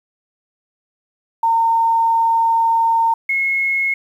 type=tone pair in turn; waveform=sine; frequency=913 / 2171 Hz; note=A#5 / C#7; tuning=-36 / -37 cents; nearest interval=octave + minor third; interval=1499 cents; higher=second; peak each=-12 / -15 dBFS; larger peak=first; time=1.43-3.14 / 3.29-3.94 s; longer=first; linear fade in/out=5 ms; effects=8-bit